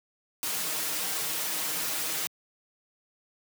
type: noise with comb filter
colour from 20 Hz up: white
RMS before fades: -31 dBFS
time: 0.43-2.27 s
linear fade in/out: 0 ms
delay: 6.4 ms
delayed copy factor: +0.85
effects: high-pass 150 Hz 12 dB/octave